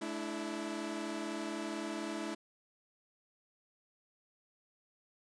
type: chord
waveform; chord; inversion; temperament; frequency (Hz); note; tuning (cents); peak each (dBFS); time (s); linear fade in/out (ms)
sawtooth; A suspended fourth; none; equal with one note detuned; 214.4 / 293.7 / 329.6; A3 / D4 / E4; -45 / 0 / 0; -39 / -39 / -36; 0.01-2.35; 10
effects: resampled to 22050 Hz